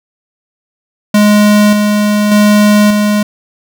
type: tone with tremolo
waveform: square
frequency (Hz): 208.5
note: G#3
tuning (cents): +7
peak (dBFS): -5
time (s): 1.14-3.23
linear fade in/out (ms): 5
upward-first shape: square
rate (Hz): 0.85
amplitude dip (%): 35
effects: none